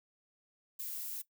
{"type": "noise with ADSR envelope", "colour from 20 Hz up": "violet", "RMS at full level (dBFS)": -38, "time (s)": [0.79, 1.22], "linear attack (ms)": 12, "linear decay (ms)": 9, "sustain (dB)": -3, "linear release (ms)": 8, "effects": ["noise-tail reverb RT60 0.1 s tail -17 dB re dry"]}